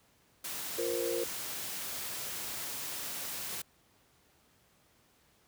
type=noise; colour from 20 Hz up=white; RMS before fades=-39 dBFS; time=0.44-3.62 s; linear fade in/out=5 ms
type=chord; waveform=sine; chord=F suspended fourth; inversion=none; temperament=equal; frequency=349.2 / 466.2 / 523.3 Hz; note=F4 / Bb4 / C5; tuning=0 / 0 / 0 cents; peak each=-36 / -34 / -37 dBFS; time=0.78-1.24 s; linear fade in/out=5 ms
effects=pink hiss -67 dBFS RMS until 5.47 s + high-pass 60 Hz 12 dB/octave